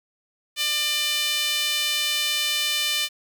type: tone with high-pass filter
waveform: sawtooth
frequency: 597 Hz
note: D5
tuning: 28 cents sharp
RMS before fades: -24 dBFS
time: 0.56-3.09 s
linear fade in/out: 50 ms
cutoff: 3000 Hz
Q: 2
effects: 8-bit